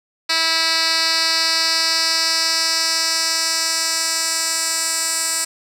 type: tone with band-pass filter sweep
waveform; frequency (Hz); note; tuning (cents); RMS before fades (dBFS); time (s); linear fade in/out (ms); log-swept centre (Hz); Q
10% pulse; 325.8; E4; -20; -19; 0.29-5.45; 10; 4000 to 7800; 2.2
effects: none